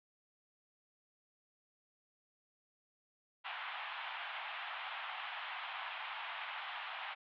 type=band-pass noise; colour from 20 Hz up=pink; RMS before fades=-44 dBFS; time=3.44-7.15 s; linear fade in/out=20 ms; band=740 to 3400 Hz; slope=48 dB/octave; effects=none